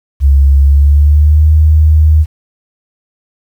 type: tone with pitch glide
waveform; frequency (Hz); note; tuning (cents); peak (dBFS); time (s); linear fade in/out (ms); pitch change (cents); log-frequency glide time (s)
sine; 69.3 to 77.34; C#2 to D#2; 0 to -10; -3; 0.2-2.26; 50; +190; 0.6-1.5
effects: 7-bit